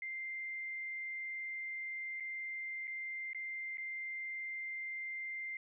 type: tone with dropouts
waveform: sine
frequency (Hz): 2093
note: C7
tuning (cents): 0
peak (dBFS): -39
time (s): 0.02-5.57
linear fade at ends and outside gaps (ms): 2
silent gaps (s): 2.2-2.205 / 2.872-2.877 / 3.332-3.347 / 3.772-3.781
effects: none